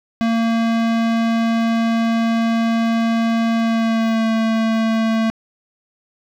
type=tone with pitch glide; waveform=square; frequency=228.4 to 223.7 Hz; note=A#3 to A3; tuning=-35 to +29 cents; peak=-16 dBFS; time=0.21-5.3 s; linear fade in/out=0 ms; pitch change=-36 cents; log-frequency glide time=3.55-4.29 s; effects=low-pass 4000 Hz 12 dB/octave + 7-bit